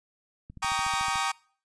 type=click train; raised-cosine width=5 ms; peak=-31 dBFS; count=10; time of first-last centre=0.5-1.157 s; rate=13.7 Hz
type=chord; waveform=sawtooth; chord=Eb dominant seventh; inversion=first; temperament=equal with one note detuned; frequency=784 / 932.3 / 1127.5 / 1244.5 Hz; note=G5 / Bb5 / Db6 / Eb6; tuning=0 / 0 / +29 / 0 cents; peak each=-28 dBFS; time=0.62-1.32 s; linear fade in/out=10 ms
effects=noise-tail reverb RT60 0.5 s tail -24 dB re dry + resampled to 22050 Hz